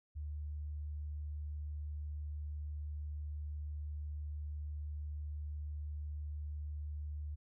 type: tone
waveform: sine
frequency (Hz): 74.5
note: D2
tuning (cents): +25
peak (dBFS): -39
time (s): 0.15-7.36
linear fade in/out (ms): 20
effects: none